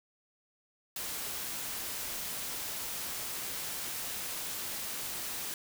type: noise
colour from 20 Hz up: white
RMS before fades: -38 dBFS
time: 0.96-5.54 s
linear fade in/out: 2 ms
effects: none